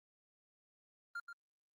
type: tone with echo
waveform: triangle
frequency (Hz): 1396.9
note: F6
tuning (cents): 0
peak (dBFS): -38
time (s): 1.15-1.2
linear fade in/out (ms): 5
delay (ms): 130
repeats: 1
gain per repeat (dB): -7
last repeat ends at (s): 1.33
effects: Opus 24 kbps